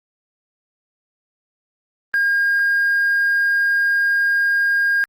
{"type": "tone with hard clipping", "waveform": "triangle", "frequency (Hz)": 1618, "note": "G#6", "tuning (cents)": -46, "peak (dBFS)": -14, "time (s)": [2.14, 5.04], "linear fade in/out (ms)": 0, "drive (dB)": 2, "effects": ["Opus 24 kbps"]}